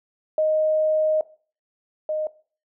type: tone pair in turn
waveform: sine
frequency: 622 / 617.7 Hz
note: D#5 / D#5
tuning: -1 / -13 cents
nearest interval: unison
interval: 12 cents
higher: first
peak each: -17 / -22 dBFS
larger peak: first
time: 0.38-1.21 / 2.09-2.27 s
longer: first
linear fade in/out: 2 ms
effects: noise-tail reverb RT60 0.4 s tail -19 dB re dry